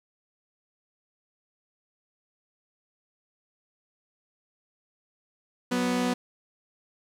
sawtooth tone pair together, 185.12 / 247.1 Hz, F#3 / B3, +1 / +1 cents, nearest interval perfect fourth, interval 500 cents, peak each -27 / -21 dBFS, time 5.71-6.14 s, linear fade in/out 10 ms, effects low-pass 10000 Hz 12 dB/octave + 10-bit

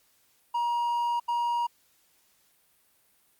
triangle tone bursts at uneven times, 950 Hz, A#5, 33 cents sharp, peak -23 dBFS, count 2, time 0.54-1.2 / 1.28-1.67 s, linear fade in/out 10 ms, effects white hiss -66 dBFS RMS until 3.39 s + Opus 48 kbps

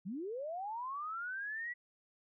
sine linear sweep, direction up, 164.81 to 1964 Hz, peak -38 dBFS, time 0.05-1.74 s, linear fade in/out 20 ms, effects none

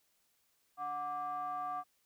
triangle ring-modulated tone, 220 Hz, A3, in tune, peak -31 dBFS, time 0.77-1.84 s, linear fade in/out 50 ms, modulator 952 Hz, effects white hiss -75 dBFS RMS until 2.05 s

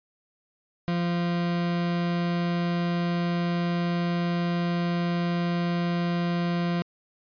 40% pulse tone, 173.1 Hz, F3, 15 cents flat, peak -23 dBFS, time 0.88-6.82 s, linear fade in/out 0 ms, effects resampled to 11025 Hz

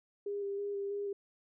sine tone with vibrato, 402.2 Hz, G4, 44 cents sharp, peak -34 dBFS, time 0.26-1.13 s, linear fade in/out 5 ms, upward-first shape square, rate 3.1 Hz, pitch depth 15 cents each way, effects none

